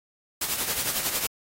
white noise with tremolo, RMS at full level -25 dBFS, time 0.41-1.27 s, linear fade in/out 5 ms, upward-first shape triangle, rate 11 Hz, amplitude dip 65%, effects AAC 48 kbps

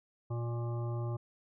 harmonic tone, 118.3 Hz, A#2, 26 cents sharp, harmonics 1 / 3 / 5 / 7 / 9 / 10, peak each -33 / -43 / -47 / -50 / -52 / -53 dBFS, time 0.3-1.17 s, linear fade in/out 10 ms, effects none

